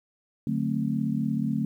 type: chord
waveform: sine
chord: D dominant seventh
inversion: none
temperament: just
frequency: 146.83 / 183.54 / 220.2 / 264.3 Hz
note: D3 / F#3 / A3 / C4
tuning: 0 / -14 / +2 / +18 cents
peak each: -30 / -33 / -27 / -31 dBFS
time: 0.47-1.65 s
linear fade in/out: 2 ms
effects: 10-bit